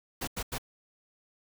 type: noise bursts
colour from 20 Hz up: pink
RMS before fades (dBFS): -34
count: 3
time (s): 0.21-0.583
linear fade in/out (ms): 10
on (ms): 65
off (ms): 89
effects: none